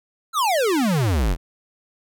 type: exponential sweep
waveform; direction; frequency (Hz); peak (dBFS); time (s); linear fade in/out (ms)
square; down; 1389 to 37.96; -18; 0.33-1.37; 50
effects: none